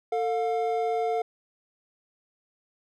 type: tone pair together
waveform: triangle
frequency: 447.9 / 711 Hz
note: A4 / F5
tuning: +31 / +31 cents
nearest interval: minor sixth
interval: 800 cents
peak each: -25 dBFS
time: 0.12-1.22 s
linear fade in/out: 5 ms
effects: none